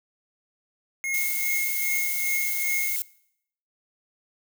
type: tone with tremolo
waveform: square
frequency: 2156 Hz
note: C#7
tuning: 49 cents flat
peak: -25 dBFS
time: 1.04-2.96 s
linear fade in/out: 0 ms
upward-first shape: triangle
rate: 2.5 Hz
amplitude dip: 65%
type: noise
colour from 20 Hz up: violet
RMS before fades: -28 dBFS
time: 1.14-3.02 s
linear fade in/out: 0 ms
effects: noise-tail reverb RT60 0.7 s tail -21 dB re dry